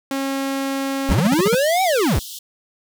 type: tone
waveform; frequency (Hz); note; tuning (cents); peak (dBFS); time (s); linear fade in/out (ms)
sawtooth; 272.1; C#4; -32; -17; 0.11-1.15; 2
type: linear two-way sweep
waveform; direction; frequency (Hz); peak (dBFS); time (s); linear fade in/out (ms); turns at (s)
square; up then down; 39.05 to 777 to 39.05; -16; 1.09-2.19; 0; 1.83
type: tone bursts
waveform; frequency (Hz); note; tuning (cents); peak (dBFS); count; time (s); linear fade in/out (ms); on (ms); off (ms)
square; 185; F#3; 0; -17; 7; 1.11-1.549; 5; 25; 44
type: high-pass noise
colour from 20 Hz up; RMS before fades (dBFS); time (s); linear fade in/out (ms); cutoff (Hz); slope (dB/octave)
pink; -34; 1.32-2.39; 5; 3000; 96
effects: none